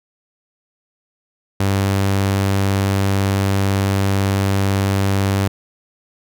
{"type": "tone", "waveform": "sawtooth", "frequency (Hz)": 98, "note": "G2", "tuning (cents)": 0, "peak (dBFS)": -11, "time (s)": [1.6, 5.48], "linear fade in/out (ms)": 5, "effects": []}